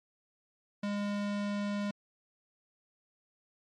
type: tone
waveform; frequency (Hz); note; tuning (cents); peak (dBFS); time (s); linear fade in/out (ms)
square; 204.1; G#3; -30; -32; 0.83-1.91; 5
effects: low-pass 5000 Hz 12 dB/octave + MP3 64 kbps